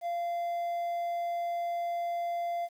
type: tone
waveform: triangle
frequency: 690 Hz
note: F5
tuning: 21 cents flat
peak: -28 dBFS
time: 0.01-2.69 s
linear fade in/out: 50 ms
effects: 10-bit